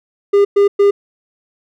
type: tone bursts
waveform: triangle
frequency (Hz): 403.1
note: G4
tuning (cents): +48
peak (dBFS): -5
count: 3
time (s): 0.33-0.91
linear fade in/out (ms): 10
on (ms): 120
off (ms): 110
effects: none